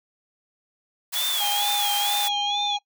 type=high-pass noise; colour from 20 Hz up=white; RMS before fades=-28 dBFS; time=1.12-2.29 s; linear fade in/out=20 ms; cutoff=600 Hz; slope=48 dB/octave
type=tone with vibrato; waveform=sine; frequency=3361 Hz; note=G#7; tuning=20 cents sharp; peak=-24 dBFS; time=1.15-2.77 s; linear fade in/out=10 ms; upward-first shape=sine; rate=2.2 Hz; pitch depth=110 cents each way
type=harmonic tone; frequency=820 Hz; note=G#5; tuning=22 cents flat; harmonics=1 / 3 / 5 / 7 / 8; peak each=-26 / -36 / -40 / -43 / -44 dBFS; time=1.4-2.79 s; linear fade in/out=20 ms
effects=noise-tail reverb RT60 0.1 s tail -23 dB re dry